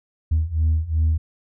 sine beating tone pair, 77.78 / 80.48 Hz, D#2 / E2, 0 / -41 cents, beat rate 2.7 Hz, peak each -20 / -18 dBFS, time 0.31-1.18 s, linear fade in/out 10 ms, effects tanh soft clip ceiling -13 dBFS

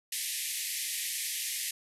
white band-pass noise, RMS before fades -35 dBFS, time 0.12-1.71 s, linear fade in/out 5 ms, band 1800 to 13000 Hz, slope 96 dB/octave, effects none

